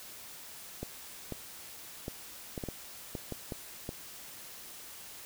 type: clicks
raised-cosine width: 2 ms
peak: -23 dBFS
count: 10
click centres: 0.83 / 1.323 / 2.081 / 2.578 / 2.638 / 2.687 / 3.152 / 3.323 / 3.522 / 3.891 s
effects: white hiss -48 dBFS RMS until 5.25 s